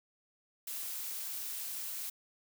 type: noise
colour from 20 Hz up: blue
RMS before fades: -40 dBFS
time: 0.67-2.1 s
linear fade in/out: 5 ms
effects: none